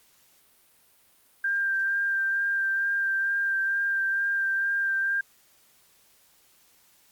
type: tone with vibrato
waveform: sine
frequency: 1587 Hz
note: G6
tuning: 21 cents sharp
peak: -23 dBFS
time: 1.44-5.21 s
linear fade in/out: 5 ms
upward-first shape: sine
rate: 2.2 Hz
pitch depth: 14 cents each way
effects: white hiss -61 dBFS RMS until 7.11 s + Opus 48 kbps